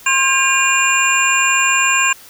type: tone cluster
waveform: sine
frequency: 1062 / 1608 / 2426 / 2773 / 7240 Hz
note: C6 / G6 / D#7 / F7 / A8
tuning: +25 / +44 / -44 / -13 / +48 cents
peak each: -18 dBFS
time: 0.06-2.13 s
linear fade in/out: 5 ms
effects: white hiss -41 dBFS RMS until 2.29 s